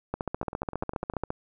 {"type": "two click trains", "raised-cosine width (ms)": 1, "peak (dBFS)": [-15, -23], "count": [18, 9], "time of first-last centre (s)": [[0.14, 1.304], [0.43, 1.238]], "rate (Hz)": [14.6, 9.9], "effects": []}